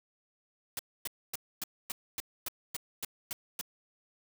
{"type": "noise bursts", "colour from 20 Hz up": "white", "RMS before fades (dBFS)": -36, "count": 11, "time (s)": [0.77, 3.612], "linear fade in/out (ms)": 2, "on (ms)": 22, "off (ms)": 260, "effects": []}